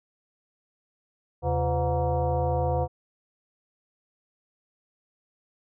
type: tone with frequency modulation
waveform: sine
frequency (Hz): 293.7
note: D4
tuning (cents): 0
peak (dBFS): -22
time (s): 1.42-2.88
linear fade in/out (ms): 50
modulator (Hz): 214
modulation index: 2.4
effects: none